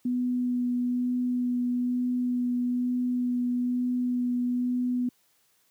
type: tone with vibrato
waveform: sine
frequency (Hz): 246.9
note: B3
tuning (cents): 0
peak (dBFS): -24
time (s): 0.05-5.09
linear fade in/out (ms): 5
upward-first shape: sine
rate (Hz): 1.1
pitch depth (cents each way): 10
effects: white hiss -67 dBFS RMS until 5.7 s + high-pass 80 Hz 12 dB/octave